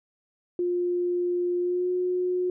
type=tone with pitch glide; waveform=sine; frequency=353.8 to 362.1 Hz; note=F4 to F#4; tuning=+23 to -37 cents; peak=-23 dBFS; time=0.59-2.5 s; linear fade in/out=2 ms; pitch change=+40 cents; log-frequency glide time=1.6-1.9 s; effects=none